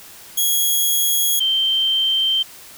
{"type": "tone pair in turn", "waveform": ["5% pulse", "sine"], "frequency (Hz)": [3315, 3129], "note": ["G#7", "G7"], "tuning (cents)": [-4, -4], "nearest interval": "minor second", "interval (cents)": 100, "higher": "first", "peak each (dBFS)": [-7, -15], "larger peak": "first", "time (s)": [[0.37, 1.4], [1.4, 2.43]], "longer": "neither", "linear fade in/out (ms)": 10, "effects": ["white hiss -41 dBFS RMS until 2.77 s"]}